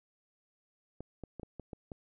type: clicks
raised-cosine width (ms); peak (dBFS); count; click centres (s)
2; -29; 7; 1.006 / 1.237 / 1.397 / 1.432 / 1.597 / 1.732 / 1.918
effects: none